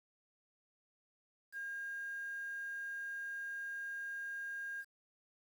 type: tone with quantisation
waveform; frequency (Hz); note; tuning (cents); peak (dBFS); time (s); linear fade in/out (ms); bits
sine; 1616; G#6; -48; -40; 1.52-4.85; 50; 10
effects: none